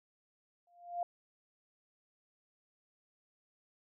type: tone with exponential growth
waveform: sine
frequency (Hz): 698.5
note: F5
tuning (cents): 0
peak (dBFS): -30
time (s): 0.67-1.03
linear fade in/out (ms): 2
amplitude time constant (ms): 77
effects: none